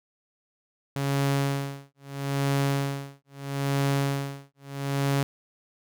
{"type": "tone with tremolo", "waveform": "sawtooth", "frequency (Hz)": 139.1, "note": "C#3", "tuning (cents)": 6, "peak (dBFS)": -18, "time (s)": [0.96, 5.23], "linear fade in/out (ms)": 0, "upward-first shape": "sine", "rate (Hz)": 0.77, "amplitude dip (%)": 100, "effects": []}